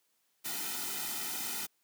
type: noise with comb filter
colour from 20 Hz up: white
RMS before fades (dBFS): -37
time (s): 0.44-1.67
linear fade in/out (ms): 20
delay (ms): 1.8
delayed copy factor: -0.95
effects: white hiss -75 dBFS RMS until 1.83 s + high-pass 150 Hz 12 dB/octave